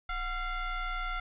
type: ring-modulated tone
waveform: 35% pulse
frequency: 702 Hz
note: F5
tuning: 9 cents sharp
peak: -27 dBFS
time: 0.09-1.2 s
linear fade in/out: 5 ms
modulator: 672 Hz
effects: resampled to 8000 Hz + 11-bit